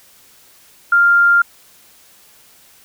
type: tone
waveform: sine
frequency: 1396.9 Hz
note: F6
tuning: in tune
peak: -8 dBFS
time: 0.92-1.42 s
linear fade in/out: 5 ms
effects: white hiss -48 dBFS RMS until 2.84 s